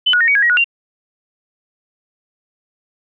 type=tone with pitch steps; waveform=sine; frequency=3021 / 1456 / 1848 / 2253 / 1650 / 1900 / 1459 / 2771 Hz; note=F#7 / F#6 / A#6 / C#7 / G#6 / A#6 / F#6 / F7; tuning=+35 / -28 / -16 / +28 / -12 / +33 / -25 / -14 cents; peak=-10 dBFS; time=0.06-0.644 s; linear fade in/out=10 ms; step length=73 ms; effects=none